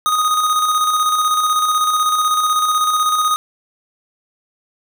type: tone with tremolo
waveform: square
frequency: 1244 Hz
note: D#6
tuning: 1 cent flat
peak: -13 dBFS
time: 0.06-3.36 s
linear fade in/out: 0 ms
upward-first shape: square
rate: 16 Hz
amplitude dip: 35%
effects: none